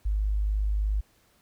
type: tone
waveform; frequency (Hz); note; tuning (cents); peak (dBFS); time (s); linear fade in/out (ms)
sine; 51.5; G#1; -14; -23; 0.05-1.01; 10
effects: pink hiss -64 dBFS RMS until 1.41 s